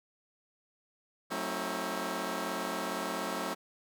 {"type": "chord", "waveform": "10% pulse", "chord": "F# diminished seventh", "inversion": "none", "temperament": "just", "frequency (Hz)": [185, 222, 266.4, 319.7], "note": ["F#3", "A3", "C4", "Eb4"], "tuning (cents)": [0, 16, 31, 47], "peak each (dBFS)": -31, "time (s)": [1.3, 3.55], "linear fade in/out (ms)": 20, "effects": []}